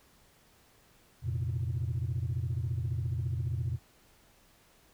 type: chord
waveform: sine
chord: F suspended fourth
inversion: none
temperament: equal with one note detuned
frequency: 87.31 / 116.14 / 130.81 Hz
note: F2 / Bb2 / C3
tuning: 0 / -6 / 0 cents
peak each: -33 / -32 / -34 dBFS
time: 1.22-3.79 s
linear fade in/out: 50 ms
effects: tanh soft clip ceiling -25 dBFS + pink hiss -63 dBFS RMS until 4.93 s